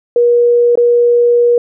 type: tone with dropouts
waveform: sine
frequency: 478.7 Hz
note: A#4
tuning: 46 cents sharp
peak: -6 dBFS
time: 0.16-1.58 s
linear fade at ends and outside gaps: 2 ms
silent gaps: 0.755-0.774 s
effects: none